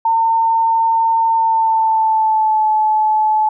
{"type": "tone with pitch glide", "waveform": "sine", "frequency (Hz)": [906, 862.6], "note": ["A#5", "A5"], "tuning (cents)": [-50, -35], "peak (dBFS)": -11, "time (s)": [0.05, 3.49], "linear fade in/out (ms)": 5, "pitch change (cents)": -85, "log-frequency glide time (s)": [1.29, 2.68], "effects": []}